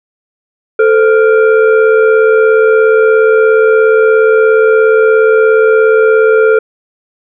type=tone with frequency modulation; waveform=sine; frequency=440 Hz; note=A4; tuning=in tune; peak=-4 dBFS; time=0.79-6.59 s; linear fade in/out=5 ms; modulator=957 Hz; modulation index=0.75; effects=none

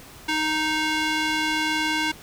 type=tone with band-pass filter; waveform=square; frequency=310.8 Hz; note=D#4; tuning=2 cents flat; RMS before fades=-24 dBFS; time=0.28-2.12 s; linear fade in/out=10 ms; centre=2500 Hz; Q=0.85; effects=pink hiss -45 dBFS RMS until 2.22 s

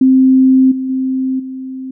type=tone with level steps; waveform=sine; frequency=261.6 Hz; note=C4; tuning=in tune; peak=-5 / -16 / -13 / -22 dBFS; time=0.01-1.91 s; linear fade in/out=5 ms; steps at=0.71 / 0.89 / 1.39 s; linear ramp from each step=10 ms; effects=none

